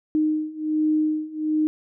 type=beating tone pair; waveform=sine; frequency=307.8 / 309.1 Hz; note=D#4 / D#4; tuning=-19 / -11 cents; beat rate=1.3 Hz; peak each=-24 / -22 dBFS; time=0.15-1.67 s; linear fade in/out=0 ms; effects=none